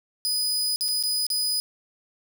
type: tone with dropouts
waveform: sawtooth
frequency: 4978 Hz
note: D#8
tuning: in tune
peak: -20 dBFS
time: 0.25-1.6 s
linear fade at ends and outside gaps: 0 ms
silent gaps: 0.76-0.809 / 0.882-0.886 / 1.027-1.036 / 1.266-1.302 s
effects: none